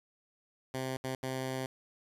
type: tone bursts at uneven times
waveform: 10% pulse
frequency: 130.81 Hz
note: C3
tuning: in tune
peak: -26 dBFS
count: 3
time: 0.74-0.97 / 1.04-1.15 / 1.23-1.66 s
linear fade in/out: 2 ms
effects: resampled to 32000 Hz